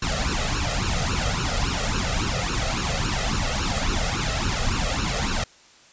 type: noise with flanger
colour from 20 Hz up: pink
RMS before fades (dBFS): -24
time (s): 0.02-5.44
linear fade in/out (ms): 5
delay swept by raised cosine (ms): 0.72 to 1.59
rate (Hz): 3.6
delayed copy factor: +0.85
effects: white hiss -52 dBFS RMS until 5.92 s + resampled to 16000 Hz